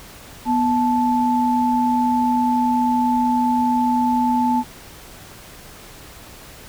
sine tone pair together, 245.5 / 875 Hz, B3 / A5, -10 / -10 cents, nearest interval octave + minor seventh, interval 2200 cents, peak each -18 dBFS, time 0.45-4.64 s, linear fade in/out 50 ms, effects pink hiss -41 dBFS RMS until 6.68 s

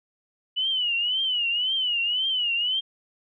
sine tone with vibrato, 2951 Hz, F#7, 5 cents flat, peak -22 dBFS, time 0.56-2.81 s, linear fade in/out 20 ms, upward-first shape triangle, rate 1.9 Hz, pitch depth 140 cents each way, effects none

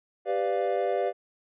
triangle chord, G dominant seventh, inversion none, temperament equal with one note detuned, 392 / 497.3 / 587.3 / 698.5 Hz, G4 / B4 / D5 / F5, 0 / +12 / 0 / 0 cents, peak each -28 dBFS, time 0.25-1.13 s, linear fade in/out 50 ms, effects resampled to 8000 Hz

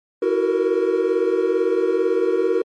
triangle tone cluster, 328.9 / 373.4 / 455.7 / 473.6 Hz, E4 / F#4 / A#4 / A#4, -4 / +16 / -39 / +27 cents, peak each -23 / -18 / -21 / -20 dBFS, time 0.22-2.62 s, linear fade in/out 5 ms, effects MP3 48 kbps

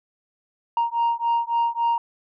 sine beating tone pair, 932.3 / 935.9 Hz, A#5 / A#5, 0 / +7 cents, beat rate 3.6 Hz, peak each -21 dBFS, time 0.77-1.98 s, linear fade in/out 2 ms, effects tanh soft clip ceiling -16 dBFS

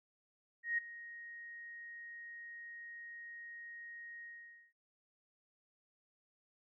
sine tone with ADSR envelope, 1873 Hz, A#6, 8 cents sharp, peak -30 dBFS, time 0.63-4.73 s, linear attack 150 ms, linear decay 10 ms, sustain -17 dB, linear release 500 ms, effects none

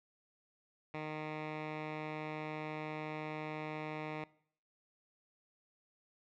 10% pulse tone with low-pass filter, 154.1 Hz, D#3, 16 cents flat, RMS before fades -42 dBFS, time 0.94-4.24 s, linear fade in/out 2 ms, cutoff 2400 Hz, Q 1.7, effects noise-tail reverb RT60 0.6 s tail -21 dB re dry

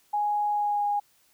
sine tone with pitch glide, 830.6 to 821.1 Hz, G#5 to G#5, 0 to -20 cents, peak -23 dBFS, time 0.13-1 s, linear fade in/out 10 ms, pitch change -20 cents, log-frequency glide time 0.52-0.86 s, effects white hiss -64 dBFS RMS until 1.33 s

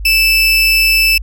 30% pulse tone with amplitude modulation, 2637 Hz, E7, in tune, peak -4 dBFS, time 0.05-1.18 s, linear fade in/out 5 ms, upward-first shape sine, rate 296 Hz, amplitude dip 35%, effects added 50 Hz sine -21 dBFS peak until 1.22 s

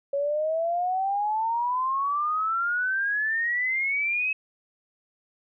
sine exponential sweep, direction up, 554.4 to 2581 Hz, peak -23 dBFS, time 0.13-4.33 s, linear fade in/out 5 ms, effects none

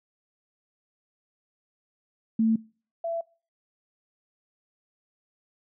sine tone pair in turn, 223.4 / 669.4 Hz, A3 / E5, +27 / +26 cents, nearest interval octave + perfect fifth, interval 1899 cents, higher second, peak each -19 / -27 dBFS, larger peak first, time 2.39-2.56 / 3.04-3.21 s, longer neither, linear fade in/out 5 ms, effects noise-tail reverb RT60 0.4 s tail -24 dB re dry

